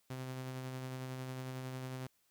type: tone with tremolo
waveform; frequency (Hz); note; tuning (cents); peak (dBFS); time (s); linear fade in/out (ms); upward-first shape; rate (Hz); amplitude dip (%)
sawtooth; 129.5; C3; -17; -36; 0.1-2.07; 5; sine; 11; 25
effects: white hiss -75 dBFS RMS until 2.3 s